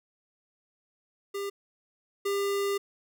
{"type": "tone pair in turn", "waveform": "square", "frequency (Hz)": [400, 400], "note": ["G4", "G4"], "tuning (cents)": [35, 35], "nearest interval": "unison", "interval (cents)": 0, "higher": "neither", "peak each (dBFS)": [-32, -27], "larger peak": "second", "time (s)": [[1.34, 1.5], [2.25, 2.78]], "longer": "second", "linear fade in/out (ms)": 10, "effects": []}